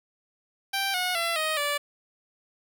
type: tone with pitch steps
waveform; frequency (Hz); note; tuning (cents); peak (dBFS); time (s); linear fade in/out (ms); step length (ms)
10% pulse; 784 / 727.3 / 674.7 / 625.9 / 580.6; G5 / F#5 / E5 / D#5 / D5; 0 / -30 / +40 / +10 / -20; -17; 0.73-1.78; 10; 210
effects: 9-bit